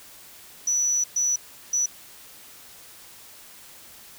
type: tone bursts at uneven times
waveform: sine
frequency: 5920 Hz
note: F#8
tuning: in tune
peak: -20 dBFS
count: 3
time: 0.67-1.04 / 1.16-1.36 / 1.73-1.86 s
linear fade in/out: 5 ms
effects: white hiss -47 dBFS RMS until 4.18 s